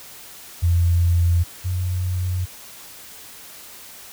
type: tone pair in turn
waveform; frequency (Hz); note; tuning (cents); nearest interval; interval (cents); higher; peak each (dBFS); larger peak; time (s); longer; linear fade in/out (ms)
sine; 86 / 90.91; F2 / F#2; -26 / -30; minor second; 96; second; -14 / -20; first; 0.62-1.44 / 1.64-2.46; neither; 20
effects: white hiss -41 dBFS RMS until 4.12 s